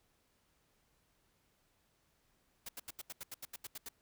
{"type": "noise bursts", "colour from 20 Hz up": "white", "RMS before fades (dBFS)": -45, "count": 12, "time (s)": [2.66, 3.888], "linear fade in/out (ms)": 5, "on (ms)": 29, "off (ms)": 80, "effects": ["pink hiss -75 dBFS RMS until 4.01 s"]}